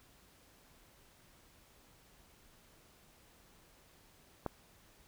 click, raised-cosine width 1 ms, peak -21 dBFS, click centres 4.463 s, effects pink hiss -64 dBFS RMS until 5.07 s

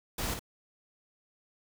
pink noise with echo, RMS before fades -34 dBFS, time 0.18-0.34 s, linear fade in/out 5 ms, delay 54 ms, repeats 1, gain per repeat -6 dB, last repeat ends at 0.394 s, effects none

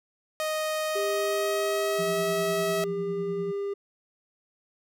sawtooth tone with pitch glide, 622.3 to 644.2 Hz, D#5 to E5, 0 to -40 cents, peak -23 dBFS, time 0.4-2.84 s, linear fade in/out 0 ms, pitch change +60 cents, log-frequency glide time 0.87-2.24 s
triangle tone, 400.6 Hz, G4, 38 cents sharp, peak -26 dBFS, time 0.95-3.74 s, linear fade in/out 10 ms
sine tone with tremolo, 173.7 Hz, F3, 9 cents flat, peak -31 dBFS, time 1.98-3.52 s, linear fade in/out 20 ms, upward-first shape sine, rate 10 Hz, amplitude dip 65%
effects none

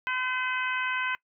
harmonic tone, 510 Hz, C5, 44 cents flat, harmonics 2 / 3 / 4 / 5 / 6, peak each -33 / -30 / -34 / -34 / -41 dBFS, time 0.07-1.15 s, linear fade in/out 0 ms, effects noise-tail reverb RT60 0.1 s tail -22 dB re dry

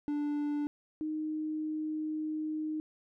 triangle / sine tone pair in turn, 293.3 / 309.5 Hz, D4 / D#4, -2 / -9 cents, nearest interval minor second, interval 93 cents, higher second, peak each -28 / -32 dBFS, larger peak first, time 0.08-0.67 / 1.01-2.8 s, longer second, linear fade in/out 0 ms, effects none

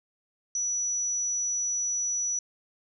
sine tone, 5900 Hz, F#8, 6 cents flat, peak -26 dBFS, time 0.55-2.39 s, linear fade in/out 2 ms, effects none

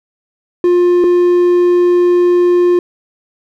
triangle tone pair in turn, 353.5 / 353.5 Hz, F4 / F4, +21 / +21 cents, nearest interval unison, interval 0 cents, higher neither, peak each -5 dBFS, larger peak neither, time 0.64-1.04 / 1.04-2.79 s, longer second, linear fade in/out 2 ms, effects none

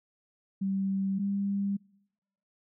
sine tone pair in turn, 194 / 199.11 Hz, G3 / G3, -18 / +27 cents, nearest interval unison, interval 45 cents, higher second, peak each -27 dBFS, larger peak neither, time 0.61-1.19 / 1.19-1.77 s, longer neither, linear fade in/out 10 ms, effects noise-tail reverb RT60 0.9 s tail -26 dB re dry

